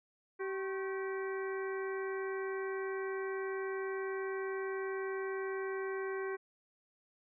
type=harmonic tone with a mistuned harmonic; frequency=385.5 Hz; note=G4; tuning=29 cents flat; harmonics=1 / 2 / 3 / 4 / 5 / 6; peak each=-36 / -50 / -46 / -46 / -48 / -54 dBFS; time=0.39-6.37 s; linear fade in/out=20 ms; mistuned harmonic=3; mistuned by=-93 cents; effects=none